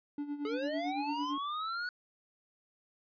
triangle tone with tremolo, 290 Hz, D4, 22 cents flat, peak -31 dBFS, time 0.18-1.38 s, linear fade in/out 2 ms, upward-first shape sine, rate 8.9 Hz, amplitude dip 70%
square linear sweep, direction up, 415.3 to 1479 Hz, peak -35 dBFS, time 0.45-1.89 s, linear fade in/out 2 ms
effects resampled to 11025 Hz

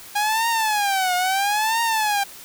sawtooth tone with vibrato, 817 Hz, G#5, 29 cents flat, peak -15 dBFS, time 0.15-2.24 s, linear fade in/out 10 ms, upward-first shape triangle, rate 0.75 Hz, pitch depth 230 cents each way, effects white hiss -41 dBFS RMS until 2.44 s

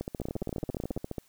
two click trains, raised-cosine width 2 ms, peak -20 / -20 dBFS, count 15 / 18, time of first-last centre 0.2-0.965 / 0.01-1.182 s, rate 18.3 / 14.5 Hz, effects white hiss -64 dBFS RMS until 1.28 s

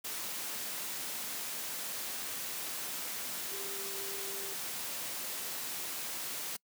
sine tone in noise, 394.2 Hz, G4, 10 cents sharp, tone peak -46 dBFS, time 3.51-4.54 s, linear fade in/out 10 ms, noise white, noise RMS -39 dBFS, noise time 0.04-6.57 s, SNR -10 dB, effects noise-tail reverb RT60 0.1 s tail -26 dB re dry + high-pass 150 Hz 12 dB/octave

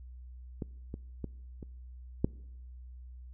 clicks, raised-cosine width 3 ms, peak -22 / -26 / -23 / -30 / -13 dBFS, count 5, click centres 0.622 / 0.941 / 1.243 / 1.628 / 2.245 s, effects noise-tail reverb RT60 0.9 s tail -24 dB re dry + added 62 Hz sine -45 dBFS peak until 3.33 s

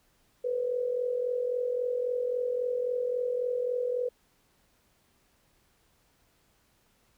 sine tone with amplitude modulation, 493.9 Hz, B4, in tune, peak -24 dBFS, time 0.44-4.09 s, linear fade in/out 10 ms, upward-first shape sine, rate 43.7 Hz, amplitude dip 65%, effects pink hiss -68 dBFS RMS until 7.17 s

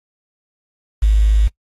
sine tone with quantisation, 52.6 Hz, G#1, 23 cents sharp, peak -9 dBFS, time 1.02-1.48 s, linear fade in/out 10 ms, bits 6, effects noise-tail reverb RT60 0.1 s tail -21 dB re dry + AAC 32 kbps

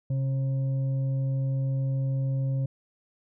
sine tone with frequency modulation, 133.4 Hz, C3, 34 cents sharp, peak -24 dBFS, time 0.1-2.66 s, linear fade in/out 5 ms, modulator 406 Hz, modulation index 0.26, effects none

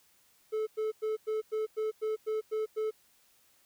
triangle tone bursts, 434.3 Hz, A4, 23 cents flat, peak -27 dBFS, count 10, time 0.52-2.911 s, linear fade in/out 20 ms, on 150 ms, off 99 ms, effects white hiss -66 dBFS RMS until 3.65 s

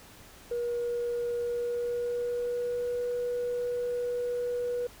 sine tone with pitch glide, 478.2 to 486.8 Hz, A#4 to B4, +44 to -25 cents, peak -27 dBFS, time 0.51-4.87 s, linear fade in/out 5 ms, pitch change +31 cents, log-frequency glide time 1.38-2.98 s, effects tanh soft clip ceiling -25 dBFS + pink hiss -52 dBFS RMS until 5 s

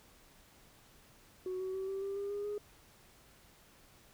sine tone with pitch steps, 370 / 376 / 382.2 / 388.4 / 394.7 / 401.2 / 407.7 / 414.4 Hz, F#4 / F#4 / G4 / G4 / G4 / G4 / G#4 / G#4, 0 / +28 / -44 / -16 / +12 / +40 / -32 / -4 cents, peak -34 dBFS, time 1.46-2.58 s, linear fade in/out 2 ms, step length 140 ms, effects tanh soft clip ceiling -33 dBFS + pink hiss -62 dBFS RMS until 4.13 s

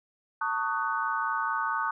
sine chord, D# half-diminished seventh, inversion second, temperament just, 896 / 1120.1 / 1244.5 / 1493.4 Hz, A5 / C#6 / D#6 / F#6, +31 / +18 / 0 / +16 cents, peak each -32 dBFS, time 0.41-1.91 s, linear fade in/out 5 ms, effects none

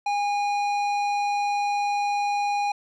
triangle tone with tanh clipping, 817 Hz, G#5, 29 cents flat, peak -24 dBFS, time 0.06-2.72 s, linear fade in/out 5 ms, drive 17 dB, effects none

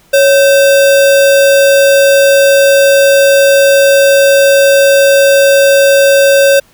sine tone with sample-and-hold, 554.4 Hz, C#5, in tune, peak -3 dBFS, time 0.13-6.6 s, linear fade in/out 10 ms, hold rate 2100 Hz, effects pink hiss -47 dBFS RMS until 6.73 s

